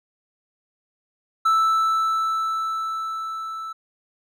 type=tone with level ramp; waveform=triangle; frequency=1318.5 Hz; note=E6; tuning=in tune; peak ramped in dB=-13 to -28 dBFS; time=1.45-3.73 s; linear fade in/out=10 ms; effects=none